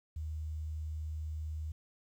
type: tone with quantisation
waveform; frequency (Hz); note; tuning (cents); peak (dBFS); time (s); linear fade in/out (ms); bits
sine; 77.78; D#2; 0; -36; 0.16-1.72; 5; 11
effects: none